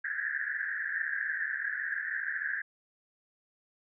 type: band-pass noise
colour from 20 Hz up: pink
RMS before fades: -34 dBFS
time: 0.04-2.62 s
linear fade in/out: 10 ms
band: 1600 to 1800 Hz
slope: 96 dB/octave
effects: none